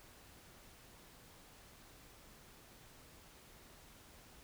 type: silence
effects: pink hiss -60 dBFS RMS until 4.43 s